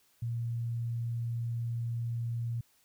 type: tone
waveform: sine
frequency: 117.2 Hz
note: A#2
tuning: 10 cents sharp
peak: -31 dBFS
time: 0.22-2.61 s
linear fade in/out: 5 ms
effects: white hiss -68 dBFS RMS until 2.84 s